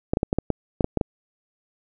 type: clicks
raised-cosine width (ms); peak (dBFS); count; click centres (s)
2; -7; 10; 0.135 / 0.171 / 0.231 / 0.329 / 0.386 / 0.503 / 0.808 / 0.844 / 0.973 / 1.012
effects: none